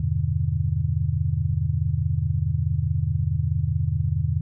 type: chord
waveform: sine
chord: E minor seventh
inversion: none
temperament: just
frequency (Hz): 82.41 / 98.89 / 123.61 / 148.33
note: E2 / G2 / B2 / D3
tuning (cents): 0 / +16 / +2 / +18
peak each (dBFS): -26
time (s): 0-4.41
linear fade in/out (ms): 5
effects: none